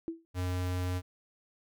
sine tone with exponential decay, 329.6 Hz, E4, in tune, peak -29 dBFS, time 0.08-0.25 s, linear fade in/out 0 ms, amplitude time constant 36 ms
square tone, 90.6 Hz, F#2, 36 cents flat, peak -31 dBFS, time 0.34-1.02 s, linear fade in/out 50 ms
effects none

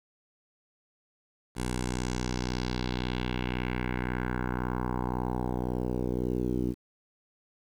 10% pulse tone with low-pass filter sweep, 61.9 Hz, B1, 5 cents sharp, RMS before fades -31 dBFS, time 1.55-6.75 s, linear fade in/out 50 ms, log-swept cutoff 10000 to 320 Hz, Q 2.3, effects 9-bit

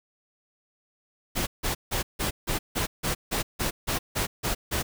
pink noise bursts, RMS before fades -27 dBFS, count 13, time 1.35-4.83 s, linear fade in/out 20 ms, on 120 ms, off 160 ms, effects none

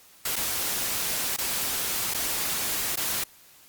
white noise with dropouts, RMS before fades -28 dBFS, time 0.25-3.24 s, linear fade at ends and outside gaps 5 ms, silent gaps 0.358-0.363 / 1.365-1.384 / 2.139-2.144 / 2.958-2.971 s, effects white hiss -54 dBFS RMS until 3.68 s + Opus 48 kbps

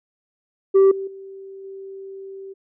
sine tone with level steps, 388.2 Hz, G4, 17 cents flat, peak -7 / -25 / -35 / -33 dBFS, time 0.74-2.54 s, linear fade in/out 20 ms, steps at 0.91 / 1.07 / 1.64 s, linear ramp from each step 5 ms, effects tanh soft clip ceiling -9 dBFS

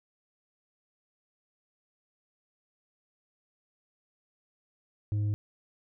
triangle tone with tanh clipping, 104.2 Hz, G#2, 6 cents sharp, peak -27 dBFS, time 5.12-5.34 s, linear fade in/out 0 ms, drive 9 dB, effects none

